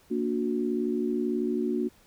sine chord, Bb augmented, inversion none, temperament just, 233.1 / 291.4 / 364.2 Hz, Bb3 / D4 / F#4, 0 / -13 / -27 cents, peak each -29 / -31 / -29 dBFS, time 0.1-1.89 s, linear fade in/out 20 ms, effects pink hiss -60 dBFS RMS until 2.06 s

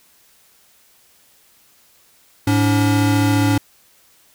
square tone pair together, 106.7 / 285.5 Hz, G#2 / D4, +47 / -49 cents, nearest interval octave + perfect fourth, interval 1704 cents, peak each -17 dBFS, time 2.47-3.58 s, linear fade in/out 5 ms, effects white hiss -54 dBFS RMS until 4.34 s

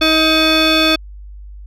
sine tone with frequency modulation, 1583 Hz, G6, 17 cents sharp, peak -7 dBFS, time 0.01-0.96 s, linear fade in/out 10 ms, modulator 950 Hz, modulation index 2.9, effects tanh soft clip ceiling -9 dBFS + added 50 Hz sine -31 dBFS peak until 1.66 s

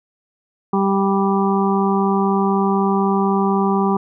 harmonic tone, 196 Hz, G3, in tune, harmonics 1 / 2 / 4 / 5 / 6, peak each -17 / -20 / -23 / -24 / -25 dBFS, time 0.73-3.97 s, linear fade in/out 5 ms, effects none

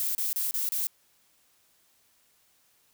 violet noise bursts, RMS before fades -29 dBFS, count 5, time 0-0.87 s, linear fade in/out 0 ms, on 150 ms, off 30 ms, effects white hiss -66 dBFS RMS until 2.93 s

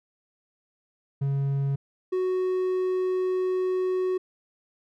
triangle tone pair in turn, 138.59 / 370 Hz, C#3 / F#4, 0 / 0 cents, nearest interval octave + perfect fourth, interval 1700 cents, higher second, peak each -21 dBFS, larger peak neither, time 1.21-1.76 / 2.12-4.18 s, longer second, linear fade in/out 10 ms, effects none

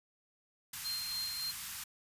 white band-stop noise, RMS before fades -42 dBFS, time 0.73-1.84 s, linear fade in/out 5 ms, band 190 to 1000 Hz, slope 24 dB/octave
triangle tone with tremolo, 4186 Hz, C8, in tune, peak -34 dBFS, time 0.84-1.52 s, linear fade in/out 20 ms, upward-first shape sine, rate 3.5 Hz, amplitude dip 40%
effects resampled to 32000 Hz

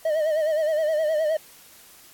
triangle tone with vibrato, 622.3 Hz, D#5, in tune, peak -18 dBFS, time 0.05-1.37 s, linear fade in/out 5 ms, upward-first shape sine, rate 9.6 Hz, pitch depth 74 cents each way, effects white hiss -50 dBFS RMS until 2.13 s + AAC 64 kbps

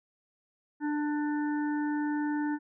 harmonic tone, 296.6 Hz, D4, 17 cents sharp, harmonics 1 / 3 / 5 / 6, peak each -28 / -38 / -42 / -44 dBFS, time 0.8-2.59 s, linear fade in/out 50 ms, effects none

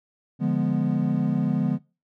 triangle chord, D diminished seventh, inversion none, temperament equal, 146.83 / 174.61 / 207.7 / 246.9 Hz, D3 / F3 / Ab3 / Cb4, 0 / 0 / 0 / 0 cents, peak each -24 dBFS, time 0.39-1.79 s, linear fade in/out 50 ms, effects noise-tail reverb RT60 0.3 s tail -22 dB re dry + tanh soft clip ceiling -9 dBFS

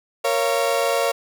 35% pulse chord, Bb minor, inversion none, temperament equal with one note detuned, 466.2 / 554.4 / 686.1 Hz, Bb4 / Db5 / F5, 0 / 0 / -31 cents, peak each -22 / -20 / -22 dBFS, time 0.24-1.12 s, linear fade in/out 10 ms, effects none

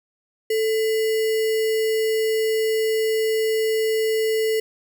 sine tone with sample-and-hold, 440 Hz, A4, in tune, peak -18 dBFS, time 0.5-4.6 s, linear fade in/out 5 ms, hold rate 2450 Hz, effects none

